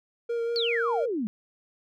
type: tone with vibrato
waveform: triangle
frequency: 466.7 Hz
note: A#4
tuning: 2 cents sharp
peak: -24 dBFS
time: 0.29-1.06 s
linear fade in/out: 10 ms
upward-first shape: sine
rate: 5.4 Hz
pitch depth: 16 cents each way
type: exponential sweep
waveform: sine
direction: down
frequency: 4590 to 200 Hz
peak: -26 dBFS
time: 0.56-1.27 s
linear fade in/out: 0 ms
effects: none